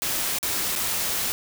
white noise with dropouts, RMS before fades -26 dBFS, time 0.02-1.32 s, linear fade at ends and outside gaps 0 ms, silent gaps 0.386-0.429 / 0.753-0.76 s, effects none

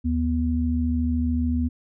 sine tone pair together, 76.9 / 244.4 Hz, D#2 / B3, -20 / -18 cents, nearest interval octave + minor sixth, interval 2002 cents, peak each -23 dBFS, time 0.04-1.69 s, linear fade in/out 20 ms, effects none

